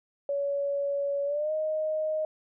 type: tone with pitch glide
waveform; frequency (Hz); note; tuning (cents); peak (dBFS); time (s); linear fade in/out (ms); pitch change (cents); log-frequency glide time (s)
sine; 564 to 622.2; C#5 to D#5; +30 to 0; -26; 0.29-2.25; 2; +170; 1.25-1.52
effects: none